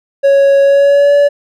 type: tone with pitch glide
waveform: triangle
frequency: 554.4 to 573.6 Hz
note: C#5 to D5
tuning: 0 to -41 cents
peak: -3 dBFS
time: 0.23-1.29 s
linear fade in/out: 20 ms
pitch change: +59 cents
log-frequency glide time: 0.62-1.14 s
effects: none